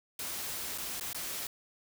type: noise with dropouts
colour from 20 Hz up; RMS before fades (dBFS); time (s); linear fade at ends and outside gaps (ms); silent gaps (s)
white; -38; 0.19-1.47; 2; 0.778-0.782 / 0.998-1.009 / 1.131-1.146
effects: none